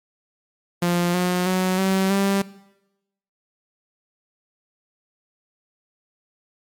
sawtooth tone with pitch steps, 174.61 / 179.93 / 185.42 / 191.07 / 196.9 Hz, F3 / F#3 / F#3 / G3 / G3, 0 / -48 / +4 / -44 / +8 cents, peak -14 dBFS, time 0.82-2.42 s, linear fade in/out 5 ms, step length 320 ms, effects noise-tail reverb RT60 0.9 s tail -19 dB re dry + MP3 96 kbps

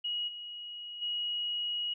sine tone with level steps, 2900 Hz, F#7, 35 cents flat, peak -31 / -40 / -31 dBFS, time 0.04-1.94 s, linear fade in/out 10 ms, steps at 0.27 / 1.01 s, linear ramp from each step 20 ms, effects none

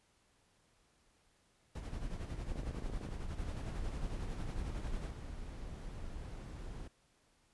brown noise with tremolo, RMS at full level -39 dBFS, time 1.75-5.11 s, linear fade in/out 5 ms, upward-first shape sine, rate 11 Hz, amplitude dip 55%
click train, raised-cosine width 2 ms, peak -33 dBFS, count 16, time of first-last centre 2.52-3.088 s, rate 26.4 Hz
brown noise, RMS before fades -45 dBFS, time 3.38-6.88 s, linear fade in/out 10 ms
effects pink hiss -72 dBFS RMS until 7.53 s + resampled to 24000 Hz

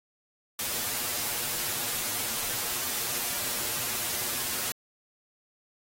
white noise with comb filter, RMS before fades -31 dBFS, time 0.59-4.72 s, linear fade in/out 2 ms, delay 8.4 ms, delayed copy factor +0.6, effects AAC 48 kbps

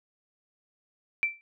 sine tone with exponential decay, 2339 Hz, D7, 8 cents flat, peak -19 dBFS, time 1.23-1.41 s, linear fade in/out 0 ms, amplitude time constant 37 ms, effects none

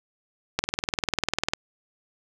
click train, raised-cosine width 0.2 ms, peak -5 dBFS, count 20, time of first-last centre 0.59-1.535 s, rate 20.1 Hz, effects none

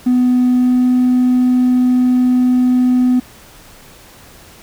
triangle tone with pitch glide, 249.4 to 250.8 Hz, B3 to B3, +17 to +27 cents, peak -6 dBFS, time 0.06-3.2 s, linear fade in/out 10 ms, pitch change +10 cents, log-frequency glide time 0.52-0.91 s, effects tanh soft clip ceiling -5 dBFS + pink hiss -41 dBFS RMS until 4.62 s

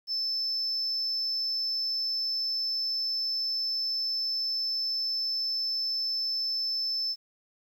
sine tone, 5274 Hz, E8, in tune, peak -26 dBFS, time 0.07-7.16 s, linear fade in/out 50 ms, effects tanh soft clip ceiling -24 dBFS + 10-bit

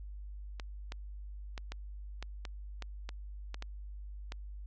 clicks, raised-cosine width 0.2 ms, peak -24 dBFS, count 11, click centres 0.598 / 0.921 / 1.578 / 1.72 / 2.226 / 2.452 / 2.823 / 3.091 / 3.544 / 3.624 / 4.321 s, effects added 50 Hz sine -42 dBFS peak until 4.66 s + low-pass 6000 Hz 12 dB/octave

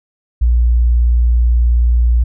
sine tone, 59.3 Hz, A#1, 30 cents sharp, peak -8 dBFS, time 0.41-2.24 s, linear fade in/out 10 ms, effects none

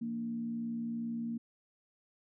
sine tone with frequency modulation, 231.3 Hz, A#3, 13 cents flat, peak -34 dBFS, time 0.01-1.38 s, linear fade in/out 10 ms, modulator 62.5 Hz, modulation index 0.39, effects none

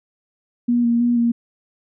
sine tone with vibrato, 237.6 Hz, A#3, 33 cents sharp, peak -14 dBFS, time 0.68-1.32 s, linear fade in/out 10 ms, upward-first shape square, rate 3.1 Hz, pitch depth 19 cents each way, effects none

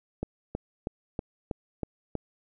click train, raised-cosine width 2 ms, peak -17 dBFS, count 7, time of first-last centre 0.23-2.153 s, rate 3.12 Hz, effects none

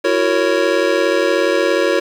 square chord, F# dominant seventh, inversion third, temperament just, 333 / 370 / 462.5 / 555 Hz, E4 / F#4 / A#4 / C#5, +18 / 0 / -14 / +2 cents, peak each -21 / -20 / -20 / -18 dBFS, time 0.04-2 s, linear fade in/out 10 ms, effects low-pass 5000 Hz 12 dB/octave + 7-bit

